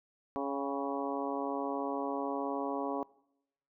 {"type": "harmonic tone with a mistuned harmonic", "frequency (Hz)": 139.5, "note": "C#3", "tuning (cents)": 11, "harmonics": [2, 3, 4, 5, 6, 7, 8], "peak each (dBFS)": [-37, -39, -40, -41, -42, -42, -43], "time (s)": [0.36, 3.03], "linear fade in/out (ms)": 0, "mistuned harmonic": 6, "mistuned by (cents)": -44, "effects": ["noise-tail reverb RT60 0.8 s tail -22 dB re dry"]}